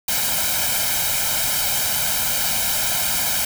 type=noise with comb filter; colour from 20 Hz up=white; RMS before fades=-21 dBFS; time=0.08-3.45 s; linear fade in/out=5 ms; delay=1.3 ms; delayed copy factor=+0.8; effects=none